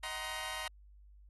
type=chord; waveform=15% pulse; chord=C half-diminished seventh; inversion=first; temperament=just; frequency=627.9 / 753.5 / 941.9 / 1046.5 Hz; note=Eb5 / Gb5 / Bb5 / C6; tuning=+16 / +31 / +18 / 0 cents; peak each=-40 / -40 / -36 / -39 dBFS; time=0.03-0.68 s; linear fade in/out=5 ms; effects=added 50 Hz sine -55 dBFS peak until 1.29 s + AAC 32 kbps